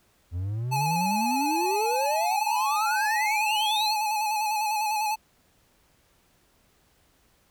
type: exponential sweep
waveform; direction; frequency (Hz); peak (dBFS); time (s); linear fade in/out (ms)
triangle; up; 83.3 to 4519; -25; 0.31-3.96; 50
type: tone with vibrato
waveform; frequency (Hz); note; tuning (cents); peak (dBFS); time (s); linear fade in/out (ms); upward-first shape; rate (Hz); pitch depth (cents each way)
square; 854; G#5; +48; -25; 0.71-5.16; 20; square; 10; 34
effects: pink hiss -64 dBFS RMS until 7.5 s